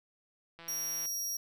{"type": "click train", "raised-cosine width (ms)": 0.3, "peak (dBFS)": -34, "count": 79, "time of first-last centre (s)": [0.59, 1.057], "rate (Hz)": 167}
{"type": "tone", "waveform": "sawtooth", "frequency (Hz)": 5660, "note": "F8", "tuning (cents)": 22, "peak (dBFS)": -31, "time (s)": [0.68, 1.37], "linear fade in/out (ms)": 5}
{"effects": []}